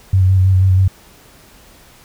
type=tone with vibrato; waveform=sine; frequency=94 Hz; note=F#2; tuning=28 cents sharp; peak=-8 dBFS; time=0.13-0.88 s; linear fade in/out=5 ms; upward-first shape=square; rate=6.2 Hz; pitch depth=22 cents each way; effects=pink hiss -45 dBFS RMS until 2.04 s